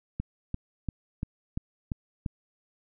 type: click train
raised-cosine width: 5 ms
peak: -18 dBFS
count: 7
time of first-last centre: 0.2-2.262 s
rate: 2.91 Hz
effects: none